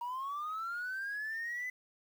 sine linear sweep, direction up, 941 to 2022 Hz, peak -34 dBFS, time 0.01-1.7 s, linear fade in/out 5 ms, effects tanh soft clip ceiling -34 dBFS + 10-bit

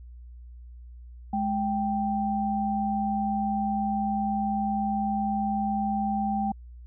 sine tone pair together, 209.9 / 784 Hz, G#3 / G5, +19 / 0 cents, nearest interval octave + major seventh, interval 2281 cents, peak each -27 / -27 dBFS, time 1.33-6.52 s, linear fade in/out 5 ms, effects added 60 Hz sine -42 dBFS peak until 6.86 s

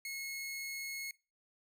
sawtooth tone, 2175 Hz, C#7, 33 cents flat, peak -36 dBFS, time 0.05-1.11 s, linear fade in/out 2 ms, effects noise-tail reverb RT60 0.3 s tail -22 dB re dry

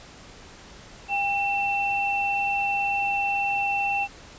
sine tone pair together, 800 / 2691 Hz, G5 / E7, +35 / +35 cents, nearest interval octave + major sixth, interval 2100 cents, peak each -25 dBFS, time 1.08-4.08 s, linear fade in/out 50 ms, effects pink hiss -46 dBFS RMS until 4.38 s + resampled to 16000 Hz

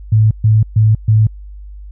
sine tone bursts, 108.8 Hz, A2, 19 cents flat, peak -6 dBFS, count 4, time 0.12-1.27 s, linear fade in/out 5 ms, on 190 ms, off 130 ms, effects added 50 Hz sine -29 dBFS peak until 1.91 s

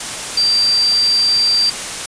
sine tone in noise, 4699 Hz, D8, in tune, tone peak -11 dBFS, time 0.37-1.7 s, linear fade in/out 5 ms, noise white, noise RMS -24 dBFS, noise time 0-2.06 s, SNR +10 dB, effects resampled to 22050 Hz

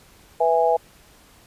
sine chord, E major, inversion second, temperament just, 494.4 / 659.3 / 824.1 Hz, B4 / E5 / G#5, +2 / 0 / -14 cents, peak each -20 dBFS, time 0.4-0.77 s, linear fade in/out 10 ms, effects pink hiss -52 dBFS RMS until 1.46 s + resampled to 32000 Hz

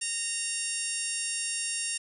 harmonic tone, 925 Hz, A#5, 14 cents flat, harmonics 2 / 3 / 4 / 5 / 6 / 7 / 8 / 9 / 10, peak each -44 / -37 / -44 / -44 / -37 / -44 / -38 / -44 / -33 dBFS, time 0.01-1.98 s, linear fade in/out 10 ms, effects none

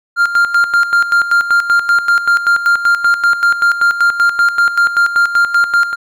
triangle tone with tremolo, 1396.9 Hz, F6, in tune, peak -5 dBFS, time 0.16-5.96 s, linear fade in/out 50 ms, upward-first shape square, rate 5.2 Hz, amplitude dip 70%, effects none

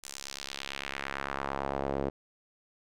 sawtooth tone with band-pass filter sweep, 68.9 Hz, C#2, 10 cents flat, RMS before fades -36 dBFS, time 0.03-2.1 s, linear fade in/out 10 ms, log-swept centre 7800 to 440 Hz, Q 1.4, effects none

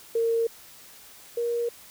sine tone pair in turn, 459 / 472.2 Hz, A#4 / A#4, -27 / +22 cents, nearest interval unison, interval 49 cents, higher second, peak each -21 / -24 dBFS, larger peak first, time 0.15-0.47 / 1.37-1.69 s, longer neither, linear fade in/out 5 ms, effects white hiss -49 dBFS RMS until 1.9 s

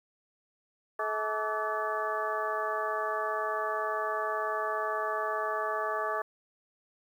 harmonic tone with a mistuned harmonic, 215.1 Hz, A3, 39 cents flat, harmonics 2 / 3 / 4 / 5 / 6 / 7 / 8, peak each -37 / -35 / -38 / -33 / -42 / -43 / -38 dBFS, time 0.99-6.22 s, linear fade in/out 5 ms, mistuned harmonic 5, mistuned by +120 cents, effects 10-bit

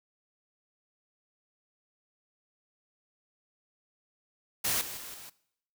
white noise with level steps, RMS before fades -29 / -40 / -43 / -47 dBFS, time 4.64-5.3 s, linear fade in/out 10 ms, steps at 4.81 / 4.97 / 5.14 s, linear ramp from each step 2 ms, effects noise-tail reverb RT60 0.7 s tail -20 dB re dry

